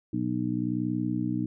harmonic tone, 61 Hz, B1, 21 cents flat, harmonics 2 / 3 / 4 / 5, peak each -33 / -33 / -31 / -30 dBFS, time 0.13-1.46 s, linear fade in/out 5 ms, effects none

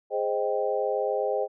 sine chord, Ab major seventh, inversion none, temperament equal, 415.3 / 523.3 / 622.3 / 784 Hz, Ab4 / C5 / Eb5 / G5, 0 / 0 / 0 / 0 cents, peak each -29 / -28 / -30 / -32 dBFS, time 0.1-1.48 s, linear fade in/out 50 ms, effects none

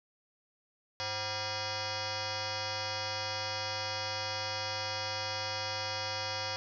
sine tone with frequency modulation, 2051 Hz, C7, 35 cents flat, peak -33 dBFS, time 1-6.56 s, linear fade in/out 0 ms, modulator 430 Hz, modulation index 7.8, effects none

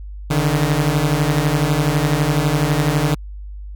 sawtooth beating tone pair, 142.6 / 154.6 Hz, C#3 / D#3, +49 / -11 cents, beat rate 12 Hz, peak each -14 dBFS, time 0.3-3.15 s, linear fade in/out 10 ms, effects added 50 Hz sine -29 dBFS peak until 3.75 s

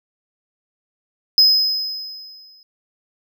triangle tone with exponential decay, 5070 Hz, D#8, 32 cents sharp, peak -6 dBFS, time 1.38-2.63 s, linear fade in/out 1 ms, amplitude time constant 270 ms, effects none

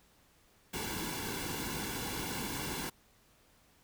pink noise with comb filter, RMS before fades -38 dBFS, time 0.73-2.9 s, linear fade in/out 10 ms, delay 1.6 ms, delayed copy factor -0.65, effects pink hiss -66 dBFS RMS until 3.83 s

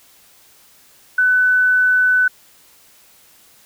sine tone, 1500 Hz, F#6, 23 cents sharp, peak -11 dBFS, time 1.18-2.28 s, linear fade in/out 5 ms, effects white hiss -50 dBFS RMS until 3.65 s

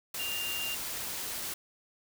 sine tone in noise, 2794 Hz, F7, in tune, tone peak -34 dBFS, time 0.19-0.75 s, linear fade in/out 5 ms, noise white, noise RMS -37 dBFS, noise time 0.14-1.54 s, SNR 0 dB, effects none

